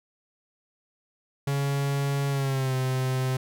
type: tone with pitch glide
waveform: 45% pulse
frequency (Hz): 140 to 129.87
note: C#3 to C3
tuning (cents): +18 to -13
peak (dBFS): -24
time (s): 1.47-3.37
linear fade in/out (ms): 5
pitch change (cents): -131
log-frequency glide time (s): 2.29-2.75
effects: none

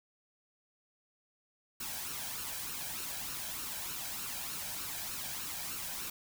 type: noise with flanger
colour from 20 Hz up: white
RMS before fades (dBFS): -40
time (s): 1.8-6.1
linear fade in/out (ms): 5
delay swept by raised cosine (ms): 0.72 to 1.29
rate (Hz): 3.3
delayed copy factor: +0.55
effects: none

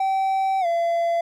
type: tone with pitch glide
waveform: triangle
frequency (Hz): 771 to 679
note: G5 to F5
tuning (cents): -29 to -49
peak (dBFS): -17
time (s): 0-1.21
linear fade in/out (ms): 5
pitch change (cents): -220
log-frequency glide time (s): 0.6-0.66
effects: none

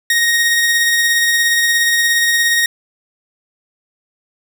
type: tone with tremolo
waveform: sawtooth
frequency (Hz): 1868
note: A#6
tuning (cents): +3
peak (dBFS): -7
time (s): 0.1-2.66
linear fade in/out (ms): 2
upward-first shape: sine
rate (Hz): 17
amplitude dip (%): 25
effects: none

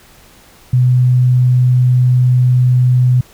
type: tone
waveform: sine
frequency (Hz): 125.6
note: B2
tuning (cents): +30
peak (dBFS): -7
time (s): 0.73-3.21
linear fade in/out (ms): 5
effects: pink hiss -44 dBFS RMS until 3.33 s

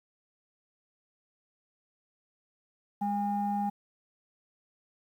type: tone pair together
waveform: sine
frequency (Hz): 204.4 / 813.1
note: G#3 / G#5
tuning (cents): -27 / -37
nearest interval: 2 octaves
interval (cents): 2390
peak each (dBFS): -30 / -29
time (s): 3.01-3.7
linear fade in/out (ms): 10
effects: tanh soft clip ceiling -21 dBFS + 10-bit

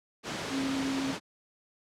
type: tone in noise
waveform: sine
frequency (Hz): 270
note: C#4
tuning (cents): -45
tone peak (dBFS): -29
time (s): 0.49-1.15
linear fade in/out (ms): 50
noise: pink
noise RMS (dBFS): -34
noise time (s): 0.23-1.2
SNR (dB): +2
effects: high-pass 150 Hz 12 dB/octave + low-pass 6000 Hz 12 dB/octave

